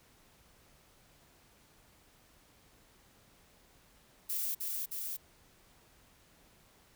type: noise with echo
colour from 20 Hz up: violet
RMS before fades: -35 dBFS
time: 4.29-4.55 s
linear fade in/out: 10 ms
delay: 310 ms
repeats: 2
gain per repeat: -2 dB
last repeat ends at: 5.17 s
effects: pink hiss -64 dBFS RMS until 6.95 s